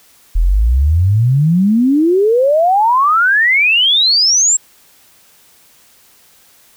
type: exponential sweep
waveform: sine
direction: up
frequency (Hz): 38.89 to 7690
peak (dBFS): -8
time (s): 0.35-4.57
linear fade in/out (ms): 10
effects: white hiss -48 dBFS RMS until 6.76 s